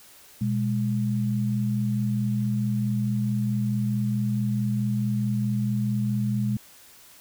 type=tone pair together; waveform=sine; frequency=121.6 / 206.2 Hz; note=B2 / G#3; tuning=-26 / -12 cents; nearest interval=major sixth; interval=914 cents; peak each=-25 / -25 dBFS; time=0.41-6.57 s; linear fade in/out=5 ms; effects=white hiss -51 dBFS RMS until 7.2 s